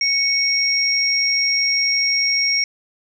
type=tone pair together; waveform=sine; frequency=2217 / 5586 Hz; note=C#7 / F8; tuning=0 / -1 cents; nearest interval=octave + major third; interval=1599 cents; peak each=-20 / -17 dBFS; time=0.01-2.64 s; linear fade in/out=2 ms; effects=none